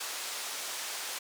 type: band-pass noise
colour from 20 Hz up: white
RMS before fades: -38 dBFS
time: 0-1.19 s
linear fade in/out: 10 ms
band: 490 to 8400 Hz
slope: 12 dB/octave
effects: none